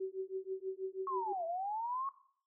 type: tone with tremolo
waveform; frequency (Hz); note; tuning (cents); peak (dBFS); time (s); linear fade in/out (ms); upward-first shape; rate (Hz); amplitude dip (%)
sine; 380.5; F#4; +48; -33; 0-1.33; 10; triangle; 6.2; 100
type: linear two-way sweep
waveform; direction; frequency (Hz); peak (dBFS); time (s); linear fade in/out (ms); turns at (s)
sine; down then up; 1108.7 to 649 to 1108.7; -35; 1.07-2.09; 2; 1.45
effects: noise-tail reverb RT60 0.6 s tail -17 dB re dry